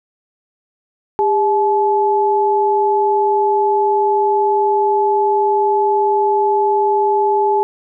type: tone pair together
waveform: sine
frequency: 403.2 / 859.3 Hz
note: G4 / A5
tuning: +49 / -41 cents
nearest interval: octave + minor second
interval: 1310 cents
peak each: -15 / -14 dBFS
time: 1.19-7.63 s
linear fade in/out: 0 ms
effects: none